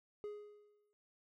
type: tone with exponential decay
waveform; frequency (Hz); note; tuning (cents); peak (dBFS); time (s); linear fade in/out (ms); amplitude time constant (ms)
triangle; 416.4; G#4; +5; -38; 0.24-0.93; 0; 150
effects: none